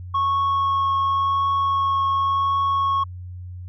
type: tone with vibrato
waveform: sine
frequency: 1100 Hz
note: C#6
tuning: 14 cents flat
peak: -15 dBFS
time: 0.14-3.04 s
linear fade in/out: 10 ms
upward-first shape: triangle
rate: 0.91 Hz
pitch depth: 9 cents each way
effects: tanh soft clip ceiling -17 dBFS + added 90 Hz sine -32 dBFS peak until 3.68 s